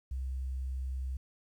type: tone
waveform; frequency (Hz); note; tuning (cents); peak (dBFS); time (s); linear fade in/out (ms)
sine; 65.1; C2; -8; -33; 0.11-1.17; 5
effects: 11-bit